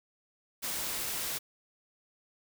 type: noise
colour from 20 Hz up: white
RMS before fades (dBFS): -35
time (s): 0.62-1.39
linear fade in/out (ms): 20
effects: none